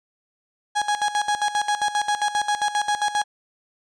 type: tone with tremolo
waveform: 35% pulse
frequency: 830.6 Hz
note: G#5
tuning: in tune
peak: -17 dBFS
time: 0.75-3.24 s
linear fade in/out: 20 ms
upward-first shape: square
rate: 7.5 Hz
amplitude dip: 75%
effects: resampled to 22050 Hz